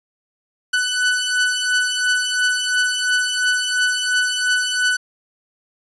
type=beating tone pair; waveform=sawtooth; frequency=1491 / 1493.9 Hz; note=F#6 / F#6; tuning=+13 / +16 cents; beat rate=2.9 Hz; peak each=-18 / -15 dBFS; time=0.73-4.97 s; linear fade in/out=10 ms; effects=resampled to 24000 Hz